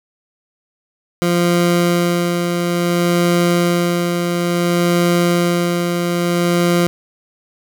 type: tone with tremolo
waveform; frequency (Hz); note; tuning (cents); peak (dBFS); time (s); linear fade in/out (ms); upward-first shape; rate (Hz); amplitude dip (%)
20% pulse; 173.8; F3; -8; -7; 1.22-6.87; 0; sine; 0.58; 40
effects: none